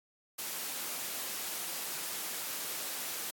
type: noise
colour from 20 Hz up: white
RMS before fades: -38 dBFS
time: 0.38-3.31 s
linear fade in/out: 10 ms
effects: high-pass 200 Hz 12 dB/octave + AAC 64 kbps